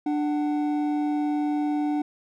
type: tone pair together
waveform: triangle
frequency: 296.4 / 747 Hz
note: D4 / F#5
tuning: +16 / +16 cents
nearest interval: octave + major third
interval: 1600 cents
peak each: -21 / -30 dBFS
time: 0.06-2.02 s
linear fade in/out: 5 ms
effects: none